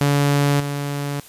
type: tone with level steps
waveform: sawtooth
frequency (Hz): 142.9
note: D3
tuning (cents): -47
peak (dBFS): -11 / -19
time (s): 0.01-1.2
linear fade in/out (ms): 0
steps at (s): 0.6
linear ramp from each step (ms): 2
effects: white hiss -44 dBFS RMS until 1.28 s + resampled to 32000 Hz